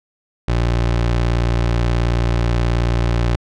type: tone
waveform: 25% pulse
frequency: 58.6 Hz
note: A#1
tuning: 10 cents sharp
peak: -11 dBFS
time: 0.48-3.36 s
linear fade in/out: 5 ms
effects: low-pass 5000 Hz 12 dB/octave